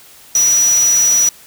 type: tone in noise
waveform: sine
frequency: 5860 Hz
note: F#8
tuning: 18 cents flat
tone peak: -9 dBFS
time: 0.35-1.29 s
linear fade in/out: 2 ms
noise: white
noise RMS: -24 dBFS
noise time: 0.35-1.29 s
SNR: +12 dB
effects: white hiss -42 dBFS RMS until 1.46 s